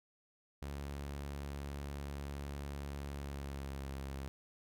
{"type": "tone with pitch glide", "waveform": "sawtooth", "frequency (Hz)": [70.7, 68.17], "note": ["C#2", "C#2"], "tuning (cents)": [35, -28], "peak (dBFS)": -37, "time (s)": [0.62, 4.28], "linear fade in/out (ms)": 0, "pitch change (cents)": -63, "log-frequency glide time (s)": [3.13, 3.87], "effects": []}